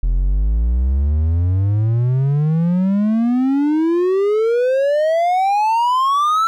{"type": "exponential sweep", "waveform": "triangle", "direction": "up", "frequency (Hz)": [41.2, 1346], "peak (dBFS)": -11, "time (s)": [0.03, 6.47], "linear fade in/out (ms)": 0, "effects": []}